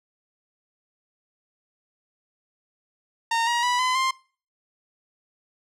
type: tone with pitch steps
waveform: sawtooth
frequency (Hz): 919 / 950.3 / 982.7 / 1016.2 / 1050.8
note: A#5 / A#5 / B5 / B5 / C6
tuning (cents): -25 / +33 / -9 / +49 / +7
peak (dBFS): -17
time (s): 3.31-4.11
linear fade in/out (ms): 5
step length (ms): 160
effects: noise-tail reverb RT60 0.4 s tail -22 dB re dry + low-pass 7000 Hz 12 dB/octave